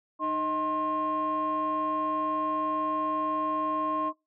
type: tone cluster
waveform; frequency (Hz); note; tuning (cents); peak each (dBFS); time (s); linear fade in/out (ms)
sine; 307 / 629 / 1064; D#4 / D#5 / C6; -23 / +19 / +29; -32 / -34 / -26; 0.19-4.13; 50
effects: noise-tail reverb RT60 0.2 s tail -20 dB re dry + tanh soft clip ceiling -21 dBFS